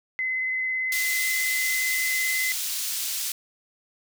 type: tone with vibrato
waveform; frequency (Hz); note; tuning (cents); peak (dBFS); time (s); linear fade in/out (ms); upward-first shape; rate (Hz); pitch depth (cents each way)
sine; 2041; C7; -44; -24; 0.19-2.52; 0; sine; 18; 12
type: high-pass noise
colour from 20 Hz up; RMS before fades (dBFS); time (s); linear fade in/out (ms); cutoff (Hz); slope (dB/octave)
pink; -29; 0.92-3.32; 2; 4300; 12
effects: none